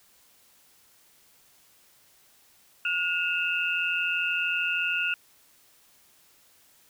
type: tone cluster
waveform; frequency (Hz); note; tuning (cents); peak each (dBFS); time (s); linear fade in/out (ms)
sine; 1437 / 2592 / 2765; F6 / E7 / F7; +49 / -30 / -18; -29; 2.85-5.14; 2
effects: white hiss -60 dBFS RMS until 6.89 s